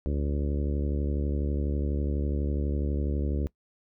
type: harmonic tone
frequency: 72.1 Hz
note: D2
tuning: 31 cents flat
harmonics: 1 / 2 / 3 / 4 / 5 / 6 / 7 / 8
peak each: -27 / -35 / -36 / -36 / -38 / -41 / -43 / -47 dBFS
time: 0.06-3.47 s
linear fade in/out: 0 ms
effects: noise-tail reverb RT60 0.1 s tail -21 dB re dry